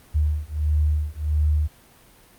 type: beating tone pair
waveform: sine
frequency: 74.9 / 76.4 Hz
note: D2 / D#2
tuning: +35 / -31 cents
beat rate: 1.5 Hz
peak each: -22 dBFS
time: 0.14-1.68 s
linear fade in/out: 20 ms
effects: pink hiss -52 dBFS RMS until 2.38 s + Opus 32 kbps